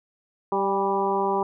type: harmonic tone with a mistuned harmonic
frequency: 195.8 Hz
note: G3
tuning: 2 cents flat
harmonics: 1 / 2 / 3 / 4 / 5 / 6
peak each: -32 / -25 / -33 / -27 / -26 / -34 dBFS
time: 0.52-1.43 s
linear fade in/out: 2 ms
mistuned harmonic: 4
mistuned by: +32 cents
effects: none